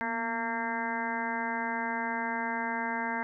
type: harmonic tone with a mistuned harmonic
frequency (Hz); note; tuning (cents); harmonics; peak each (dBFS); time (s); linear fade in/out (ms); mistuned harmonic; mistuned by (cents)
228.5; A#3; -34; 1 / 2 / 3 / 4 / 5 / 6 / 7 / 8 / 9; -37 / -43 / -40 / -34 / -44 / -45 / -36 / -41 / -40; 0.01-3.23; 0; 1; +74
effects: none